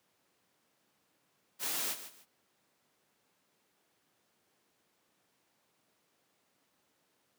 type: noise with echo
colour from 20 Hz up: white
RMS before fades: -35 dBFS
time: 1.59-1.96 s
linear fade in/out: 50 ms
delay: 150 ms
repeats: 2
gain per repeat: -12 dB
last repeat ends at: 2.26 s
effects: pink hiss -74 dBFS RMS until 7.38 s + high-pass 200 Hz 12 dB/octave